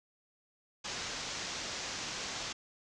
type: low-pass noise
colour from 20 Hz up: white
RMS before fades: -40 dBFS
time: 0.84-2.53 s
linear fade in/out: 10 ms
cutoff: 6800 Hz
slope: 48 dB/octave
effects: none